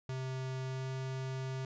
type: tone with pitch glide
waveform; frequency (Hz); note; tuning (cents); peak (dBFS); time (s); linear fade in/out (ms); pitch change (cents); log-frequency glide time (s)
square; 130.81 to 131.64; C3 to C3; 0 to +11; -37; 0.09-1.65; 2; +11; 0.63-0.9
effects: resampled to 16000 Hz